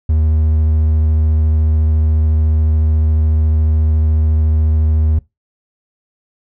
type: tone with vibrato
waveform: triangle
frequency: 77.9 Hz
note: D#2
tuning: 3 cents sharp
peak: -8 dBFS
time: 0.09-5.19 s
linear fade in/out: 5 ms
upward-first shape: triangle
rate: 14 Hz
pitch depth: 15 cents each way
effects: noise-tail reverb RT60 0.2 s tail -21 dB re dry